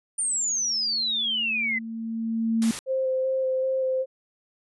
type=exponential sweep; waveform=sine; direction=down; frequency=9170 to 2000 Hz; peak=-23 dBFS; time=0.18-1.79 s; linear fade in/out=10 ms
type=tone with exponential growth; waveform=sine; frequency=226.1 Hz; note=A3; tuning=47 cents sharp; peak=-18 dBFS; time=0.22-2.71 s; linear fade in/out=2 ms; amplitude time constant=540 ms
type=noise; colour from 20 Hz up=white; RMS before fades=-33 dBFS; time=2.62-2.79 s; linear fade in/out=0 ms
type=tone with vibrato; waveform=sine; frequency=523.3 Hz; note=C5; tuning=in tune; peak=-22 dBFS; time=2.86-4.06 s; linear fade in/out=50 ms; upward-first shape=square; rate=2.6 Hz; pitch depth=10 cents each way
effects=resampled to 24000 Hz